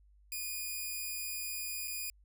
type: tone with dropouts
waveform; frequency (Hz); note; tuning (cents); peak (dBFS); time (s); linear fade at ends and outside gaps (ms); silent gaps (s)
5% pulse; 2456; D#7; -23; -27; 0.32-2.1; 1; 1.875-1.879
effects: added 50 Hz sine -60 dBFS peak until 2.24 s